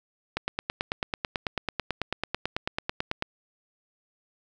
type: click train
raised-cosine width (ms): 0.3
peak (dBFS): -11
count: 27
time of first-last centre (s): 0.37-3.224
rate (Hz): 9.11
effects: none